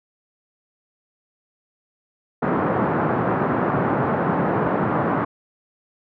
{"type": "band-pass noise", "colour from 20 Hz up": "pink", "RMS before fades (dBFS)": -21, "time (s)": [2.42, 5.25], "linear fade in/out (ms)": 10, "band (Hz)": [130, 1400], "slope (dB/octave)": 24, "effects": []}